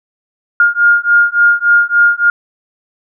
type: beating tone pair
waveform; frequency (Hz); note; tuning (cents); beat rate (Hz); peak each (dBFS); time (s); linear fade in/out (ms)
sine; 1414 / 1417.5; F6 / F6; +21 / +25; 3.5; -10; 0.6-2.3; 2
effects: none